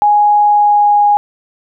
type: tone with pitch glide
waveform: sine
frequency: 830.6 to 824.4 Hz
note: G#5 to G#5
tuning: 0 to -13 cents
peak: -6 dBFS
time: 0.02-1.17 s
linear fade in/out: 0 ms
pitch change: -13 cents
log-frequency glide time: 0.45-1.01 s
effects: none